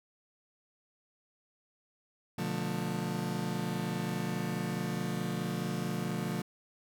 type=chord; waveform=35% pulse; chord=B half-diminished seventh; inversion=none; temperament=just; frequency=123.47 / 148.16 / 177.8 / 222.2 Hz; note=B2 / D3 / F3 / A3; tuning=0 / +16 / +31 / +17 cents; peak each=-39 / -37 / -34 / -36 dBFS; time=2.38-6.42 s; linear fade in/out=5 ms; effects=none